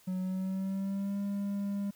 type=tone with pitch glide; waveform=triangle; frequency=185 to 200.6 Hz; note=F#3 to G3; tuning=0 to +40 cents; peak=-29 dBFS; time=0.07-1.91 s; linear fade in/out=10 ms; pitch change=+140 cents; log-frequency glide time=0.19-1.2 s; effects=white hiss -62 dBFS RMS until 1.95 s